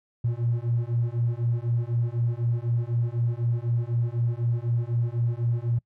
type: beating tone pair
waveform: triangle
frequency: 116.54 / 120.54 Hz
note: A#2 / B2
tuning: 0 / -42 cents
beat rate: 4 Hz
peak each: -23 / -23 dBFS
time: 0.24-5.79 s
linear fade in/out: 10 ms
effects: noise-tail reverb RT60 0.1 s tail -26 dB re dry + tanh soft clip ceiling -17 dBFS